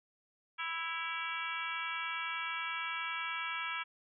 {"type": "harmonic tone with a mistuned harmonic", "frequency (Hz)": 329.6, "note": "E4", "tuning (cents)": 0, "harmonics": [3, 4, 5, 6, 7, 8, 9, 10], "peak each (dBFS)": [-44, -41, -43, -51, -40, -45, -54, -46], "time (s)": [0.58, 3.84], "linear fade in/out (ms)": 20, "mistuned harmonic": 8, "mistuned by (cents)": 75, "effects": []}